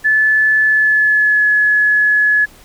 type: tone with pitch glide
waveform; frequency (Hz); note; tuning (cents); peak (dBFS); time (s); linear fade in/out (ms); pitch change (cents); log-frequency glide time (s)
sine; 1735 to 1700.3; A6 to G#6; -25 to +40; -9; 0.04-2.46; 20; -35; 0.63-1.47
effects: pink hiss -44 dBFS RMS until 2.64 s